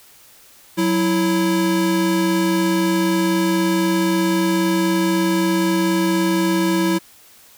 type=tone pair together; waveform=square; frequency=185.1 / 329.8 Hz; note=F#3 / E4; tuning=+1 / +1 cents; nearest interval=minor seventh; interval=1000 cents; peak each=-21 / -18 dBFS; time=0.77-6.99 s; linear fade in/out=20 ms; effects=white hiss -48 dBFS RMS until 7.57 s